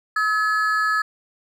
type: ring-modulated tone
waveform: triangle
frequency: 1496 Hz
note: F#6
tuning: 19 cents sharp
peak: -13 dBFS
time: 0.16-1.02 s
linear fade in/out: 5 ms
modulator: 210 Hz
effects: none